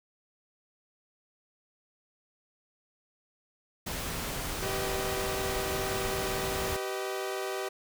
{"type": "noise", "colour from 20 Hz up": "pink", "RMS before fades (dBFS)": -35, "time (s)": [3.86, 6.77], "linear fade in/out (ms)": 10}
{"type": "chord", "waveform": "sawtooth", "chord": "G augmented", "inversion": "none", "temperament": "equal with one note detuned", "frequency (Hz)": [386.2, 493.9, 622.3], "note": ["G4", "B4", "D#5"], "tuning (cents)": [-26, 0, 0], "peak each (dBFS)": [-30, -35, -35], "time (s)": [4.62, 7.69], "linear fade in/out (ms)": 10}
{"effects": []}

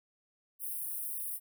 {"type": "high-pass noise", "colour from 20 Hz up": "white", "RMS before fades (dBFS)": -38, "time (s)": [0.59, 1.4], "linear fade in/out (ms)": 50, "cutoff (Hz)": 9100, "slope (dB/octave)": 96, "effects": []}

